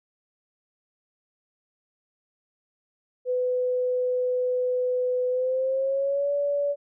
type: tone with pitch glide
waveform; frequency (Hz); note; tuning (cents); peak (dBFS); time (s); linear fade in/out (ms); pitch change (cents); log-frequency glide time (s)
sine; 501 to 572.2; B4 to D5; +25 to -45; -22; 3.25-6.76; 50; +230; 5.29-6.32
effects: none